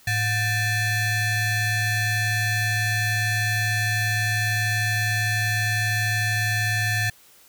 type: ring-modulated tone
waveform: 40% pulse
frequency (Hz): 830.6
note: G#5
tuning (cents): 0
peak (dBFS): -17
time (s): 0.07-7.1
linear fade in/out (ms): 5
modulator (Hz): 939
effects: white hiss -53 dBFS RMS until 7.48 s